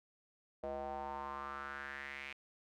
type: tone with band-pass filter sweep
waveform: square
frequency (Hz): 69.6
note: C#2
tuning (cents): +8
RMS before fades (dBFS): -44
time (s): 0.63-2.33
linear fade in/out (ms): 5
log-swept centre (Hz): 600 to 2400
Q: 4.5
effects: none